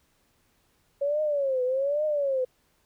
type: tone with vibrato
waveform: sine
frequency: 554.4 Hz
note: C#5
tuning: in tune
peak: -23 dBFS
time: 1.01-2.45 s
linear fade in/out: 10 ms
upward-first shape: triangle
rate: 1.2 Hz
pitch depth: 190 cents each way
effects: pink hiss -68 dBFS RMS until 2.85 s